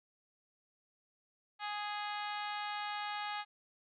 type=harmonic tone with a mistuned harmonic; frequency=415.3 Hz; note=G#4; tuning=in tune; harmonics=2 / 3 / 4 / 5 / 6 / 7 / 8 / 9 / 10; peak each=-40 / -44 / -46 / -48 / -50 / -51 / -52 / -53 / -54 dBFS; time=1.59-3.45 s; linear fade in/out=50 ms; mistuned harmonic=10; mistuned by=+39 cents; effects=none